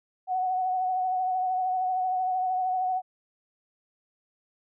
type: tone with vibrato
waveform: sine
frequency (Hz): 742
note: F#5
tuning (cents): +5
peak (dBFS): -24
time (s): 0.27-3.02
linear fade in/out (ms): 50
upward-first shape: triangle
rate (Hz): 13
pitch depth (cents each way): 34
effects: none